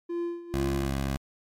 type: tone with tremolo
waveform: triangle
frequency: 343.8 Hz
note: F4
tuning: 27 cents flat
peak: -25 dBFS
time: 0.09-0.91 s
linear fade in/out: 10 ms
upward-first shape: sine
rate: 2.1 Hz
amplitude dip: 80%
type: tone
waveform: 15% pulse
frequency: 68 Hz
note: C#2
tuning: 33 cents flat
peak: -21 dBFS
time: 0.54-1.17 s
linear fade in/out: 0 ms
effects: MP3 64 kbps